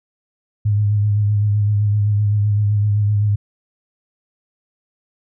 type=tone with vibrato; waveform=sine; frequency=103.83 Hz; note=G#2; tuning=in tune; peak=-13 dBFS; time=0.65-3.36 s; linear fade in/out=10 ms; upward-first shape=sine; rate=7.8 Hz; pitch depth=33 cents each way; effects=none